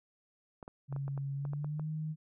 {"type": "clicks", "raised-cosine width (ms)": 1, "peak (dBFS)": -32, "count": 10, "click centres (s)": [0.628, 0.679, 0.926, 0.963, 1.08, 1.177, 1.452, 1.534, 1.645, 1.796]}
{"type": "tone with pitch glide", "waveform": "sine", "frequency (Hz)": [138.5, 155.46], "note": ["C#3", "D#3"], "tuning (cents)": [-1, -1], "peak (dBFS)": -34, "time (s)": [0.88, 2.16], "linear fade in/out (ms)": 50, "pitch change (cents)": 200, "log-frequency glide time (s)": [1.35, 1.88]}
{"effects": []}